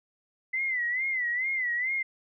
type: tone with vibrato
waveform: sine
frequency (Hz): 2017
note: B6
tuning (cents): +36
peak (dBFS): -26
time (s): 0.53-2.03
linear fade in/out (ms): 10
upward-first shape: sine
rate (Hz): 2.3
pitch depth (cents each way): 110
effects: none